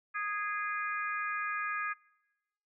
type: harmonic tone with a mistuned harmonic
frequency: 414 Hz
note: G#4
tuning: 5 cents flat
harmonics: 3 / 4 / 5 / 6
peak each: -36 / -36 / -42 / -42 dBFS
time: 0.14-1.94 s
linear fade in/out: 20 ms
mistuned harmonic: 6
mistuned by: -31 cents
effects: noise-tail reverb RT60 1.0 s tail -24 dB re dry